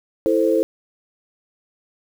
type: chord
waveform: sine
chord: A minor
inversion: second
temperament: equal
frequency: 329.6 / 440 / 523.3 Hz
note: E4 / A4 / C5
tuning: 0 / 0 / 0 cents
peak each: -19 dBFS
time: 0.26-0.63 s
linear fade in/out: 0 ms
effects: 7-bit